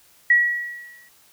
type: tone with exponential decay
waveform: sine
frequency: 1924 Hz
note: B6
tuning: 46 cents flat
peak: -10 dBFS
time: 0.3-1.09 s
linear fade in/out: 5 ms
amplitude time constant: 170 ms
effects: white hiss -55 dBFS RMS until 1.32 s